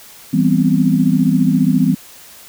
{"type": "chord", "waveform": "sine", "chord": "C major seventh", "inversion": "first", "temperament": "equal", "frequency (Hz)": [164.81, 196, 246.9, 261.6], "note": ["E3", "G3", "B3", "C4"], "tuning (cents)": [0, 0, 0, 0], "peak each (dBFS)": -16, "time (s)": [0.33, 1.95], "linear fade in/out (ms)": 10, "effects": ["white hiss -40 dBFS RMS until 2.48 s"]}